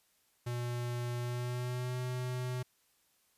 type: tone with pitch glide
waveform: square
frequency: 121.1 to 125.88 Hz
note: B2 to B2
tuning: -34 to +33 cents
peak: -35 dBFS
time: 0.46-2.63 s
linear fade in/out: 10 ms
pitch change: +67 cents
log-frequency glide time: 1.18-1.99 s
effects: white hiss -72 dBFS RMS until 3.37 s + resampled to 32000 Hz